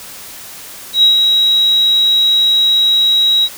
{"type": "tone with ADSR envelope", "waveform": "sine", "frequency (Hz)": 3840, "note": "B7", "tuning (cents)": -49, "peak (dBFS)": -4, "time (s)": [0.93, 3.49], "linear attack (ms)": 97, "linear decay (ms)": 120, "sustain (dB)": -4, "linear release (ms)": 52, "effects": ["white hiss -32 dBFS RMS until 3.57 s"]}